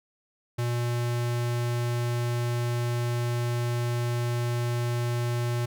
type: tone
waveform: square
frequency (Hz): 120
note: B2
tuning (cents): -49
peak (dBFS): -26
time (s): 0.58-5.66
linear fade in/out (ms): 10
effects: none